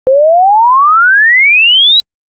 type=exponential sweep; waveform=sine; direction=up; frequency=510 to 3976 Hz; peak=-3 dBFS; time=0.07-2 s; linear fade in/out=0 ms; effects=Opus 48 kbps